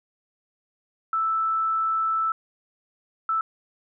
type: tone bursts at uneven times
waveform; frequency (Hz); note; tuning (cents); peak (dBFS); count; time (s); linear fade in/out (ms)
sine; 1318.5; E6; 0; -21; 2; 1.13-2.32 / 3.29-3.41; 2
effects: none